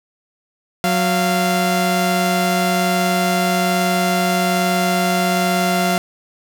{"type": "tone pair together", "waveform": "sawtooth", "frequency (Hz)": [183.29, 692], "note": ["F#3", "F5"], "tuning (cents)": [-16, -16], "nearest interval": "octave + major seventh", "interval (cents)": 2300, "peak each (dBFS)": -14, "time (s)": [0.84, 5.98], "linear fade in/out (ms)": 0, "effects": []}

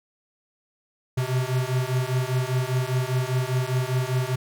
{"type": "beating tone pair", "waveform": "square", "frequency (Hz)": [125.6, 130.6], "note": ["B2", "C3"], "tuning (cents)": [30, -3], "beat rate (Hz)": 5, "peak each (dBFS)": -26, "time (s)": [1.17, 4.36], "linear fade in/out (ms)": 10, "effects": []}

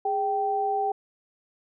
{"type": "tone pair together", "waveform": "sine", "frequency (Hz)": [412.7, 779], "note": ["G#4", "G5"], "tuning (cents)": [-11, -11], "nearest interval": "major seventh", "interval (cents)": 1100, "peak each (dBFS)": [-29, -24], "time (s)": [0.05, 0.92], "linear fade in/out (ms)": 5, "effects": []}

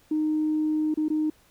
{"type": "tone with dropouts", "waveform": "sine", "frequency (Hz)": 308.4, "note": "D#4", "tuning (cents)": -15, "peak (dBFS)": -21, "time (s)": [0.11, 1.3], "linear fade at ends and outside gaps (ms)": 5, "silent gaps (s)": [[0.942, 0.973], [1.084, 1.101]], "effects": ["tanh soft clip ceiling -17 dBFS", "pink hiss -60 dBFS RMS until 1.5 s"]}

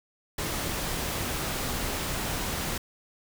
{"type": "noise", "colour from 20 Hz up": "pink", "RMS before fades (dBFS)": -31, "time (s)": [0.38, 2.78], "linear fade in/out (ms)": 5, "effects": []}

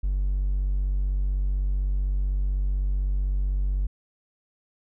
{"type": "tone", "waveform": "triangle", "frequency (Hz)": 47.92, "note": "G1", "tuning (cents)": -39, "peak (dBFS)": -19, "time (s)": [0.03, 3.87], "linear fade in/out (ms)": 10, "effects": ["tanh soft clip ceiling -16 dBFS"]}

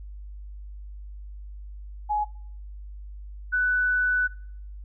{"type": "tone pair in turn", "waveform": "sine", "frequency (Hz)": [840, 1491.1], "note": ["G#5", "F#6"], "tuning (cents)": [19, 13], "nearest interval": "minor seventh", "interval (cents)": 994, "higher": "second", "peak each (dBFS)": [-22, -20], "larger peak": "second", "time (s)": [[2.09, 2.25], [3.52, 4.28]], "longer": "second", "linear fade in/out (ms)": 20, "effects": ["noise-tail reverb RT60 0.6 s tail -21 dB re dry", "added 50 Hz sine -37 dBFS peak until 4.84 s"]}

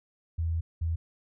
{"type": "tone bursts at uneven times", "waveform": "sine", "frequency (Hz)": 82.41, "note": "E2", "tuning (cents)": 0, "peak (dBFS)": -26, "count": 2, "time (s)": [[0.38, 0.61], [0.81, 0.96]], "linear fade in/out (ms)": 10, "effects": []}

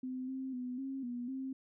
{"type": "tone with pitch steps", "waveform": "sine", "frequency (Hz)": [256.6, 263.5, 249.8, 268.7, 242.9, 264.8], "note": ["C4", "C4", "B3", "C4", "B3", "C4"], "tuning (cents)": [-34, 12, 20, 46, -29, 21], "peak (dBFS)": -37, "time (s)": [0.03, 1.53], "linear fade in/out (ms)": 5, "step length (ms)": 250, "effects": []}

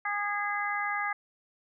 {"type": "harmonic tone with a mistuned harmonic", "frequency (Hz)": 409, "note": "G#4", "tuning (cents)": -26, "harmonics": [2, 3, 4, 5], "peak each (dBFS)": [-34, -34, -34, -34], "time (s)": [0.05, 1.13], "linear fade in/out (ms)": 5, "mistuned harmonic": 4, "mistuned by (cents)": 16, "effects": []}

